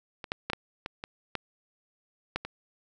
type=clicks; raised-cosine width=0.3 ms; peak=-22 / -13 / -14 / -13 / -18 / -20 / -14 / -13 / -20 dBFS; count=9; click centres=0.242 / 0.319 / 0.5 / 0.533 / 0.861 / 1.039 / 1.353 / 2.36 / 2.45 s; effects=none